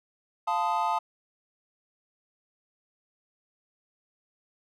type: chord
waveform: triangle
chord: F dominant seventh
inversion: none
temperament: equal with one note detuned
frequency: 698.5 / 880 / 1021.4 / 1244.5 Hz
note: F5 / A5 / C6 / Eb6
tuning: 0 / 0 / -42 / 0 cents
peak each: -30 / -25 / -31 / -30 dBFS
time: 0.47-0.99 s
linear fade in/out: 10 ms
effects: none